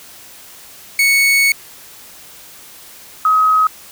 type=tone pair in turn; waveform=40% pulse / sine; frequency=2217 / 1268.7 Hz; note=C#7 / D#6; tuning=0 / +33 cents; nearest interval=minor seventh; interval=967 cents; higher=first; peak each=-9 dBFS; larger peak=neither; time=0.99-1.52 / 3.25-3.67 s; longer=first; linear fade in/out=2 ms; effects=white hiss -39 dBFS RMS until 3.91 s